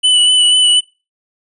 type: tone with vibrato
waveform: square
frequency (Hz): 2978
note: F#7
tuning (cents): +11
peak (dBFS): -8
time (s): 0.03-0.81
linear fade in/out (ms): 20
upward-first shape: sine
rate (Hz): 4.1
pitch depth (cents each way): 20
effects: noise-tail reverb RT60 0.3 s tail -24 dB re dry + resampled to 24000 Hz